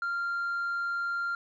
triangle tone with tanh clipping, 1390 Hz, F6, 9 cents flat, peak -29 dBFS, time 0.02-1.35 s, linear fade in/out 2 ms, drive 6 dB, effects none

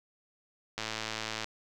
click train, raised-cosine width 0.2 ms, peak -17 dBFS, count 74, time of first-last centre 0.78-1.444 s, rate 110 Hz, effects none

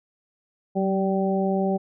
harmonic tone with a mistuned harmonic, 193.3 Hz, G3, 24 cents flat, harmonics 1 / 2 / 3 / 4, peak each -23 / -26 / -28 / -29 dBFS, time 0.75-1.78 s, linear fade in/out 20 ms, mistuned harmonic 1, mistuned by -23 cents, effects none

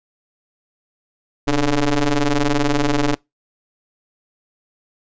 sawtooth ring-modulated tone, 142.7 Hz, D3, 49 cents flat, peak -8 dBFS, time 1.47-3.15 s, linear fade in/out 10 ms, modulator 153 Hz, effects noise-tail reverb RT60 0.2 s tail -25 dB re dry + resampled to 16000 Hz

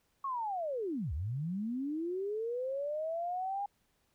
sine linear two-way sweep, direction down then up, 1117 to 65.41 to 817 Hz, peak -33 dBFS, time 0.24-3.66 s, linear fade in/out 5 ms, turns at 1.13 s, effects pink hiss -75 dBFS RMS until 4.14 s

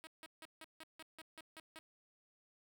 5% pulse tone bursts, 319.1 Hz, D#4, 44 cents sharp, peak -39 dBFS, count 10, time 0.04-1.79 s, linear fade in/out 0 ms, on 31 ms, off 160 ms, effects none

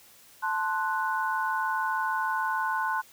sine chord, F# diminished, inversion first, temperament equal, 880 / 1046.5 / 1480 Hz, A5 / C6 / F#6, 0 / 0 / 0 cents, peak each -30 dBFS, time 0.42-3.02 s, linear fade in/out 20 ms, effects white hiss -55 dBFS RMS until 3.12 s

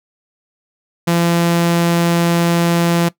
sawtooth tone, 170.4 Hz, F3, 42 cents flat, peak -8 dBFS, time 1.07-3.09 s, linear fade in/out 10 ms, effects noise-tail reverb RT60 0.1 s tail -19 dB re dry

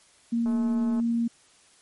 sine tone, 233.1 Hz, A#3, in tune, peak -22 dBFS, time 0.32-1.28 s, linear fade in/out 10 ms
click train, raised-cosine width 1 ms, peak -28 dBFS, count 117, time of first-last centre 0.46-1 s, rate 215 Hz
effects white hiss -58 dBFS RMS until 1.81 s + MP3 48 kbps

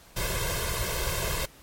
pink noise with comb filter, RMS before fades -29 dBFS, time 0.16-1.46 s, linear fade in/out 10 ms, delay 1.9 ms, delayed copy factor +1, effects pink hiss -53 dBFS RMS until 1.62 s + MP3 64 kbps

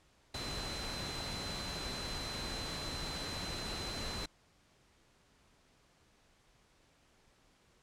sine tone in noise, 4053 Hz, B7, 44 cents sharp, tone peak -43 dBFS, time 0.34-4.26 s, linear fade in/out 5 ms, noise pink, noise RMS -41 dBFS, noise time 0.34-4.26 s, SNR -5 dB, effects pink hiss -68 dBFS RMS until 7.82 s + low-pass 8000 Hz 12 dB/octave

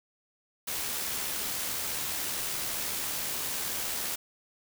white noise with amplitude modulation, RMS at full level -32 dBFS, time 0.67-4.16 s, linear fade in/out 10 ms, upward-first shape sine, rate 73.9 Hz, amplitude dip 25%, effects none

